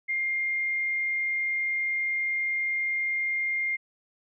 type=tone; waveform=sine; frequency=2115 Hz; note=C7; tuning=18 cents sharp; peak=-25 dBFS; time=0.08-3.77 s; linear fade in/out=20 ms; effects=none